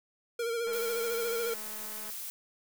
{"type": "tone with vibrato", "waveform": "square", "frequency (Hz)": 465.2, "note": "A#4", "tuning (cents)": -4, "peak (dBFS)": -31, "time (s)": [0.39, 1.54], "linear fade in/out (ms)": 5, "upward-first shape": "sine", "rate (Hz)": 14, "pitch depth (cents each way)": 43}
{"type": "click train", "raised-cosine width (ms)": 0.5, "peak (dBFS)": -35, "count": 307, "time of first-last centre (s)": [0.67, 2.1], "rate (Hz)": 214}
{"type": "noise", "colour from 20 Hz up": "blue", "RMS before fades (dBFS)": -40, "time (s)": [0.73, 2.3], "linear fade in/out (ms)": 0}
{"effects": []}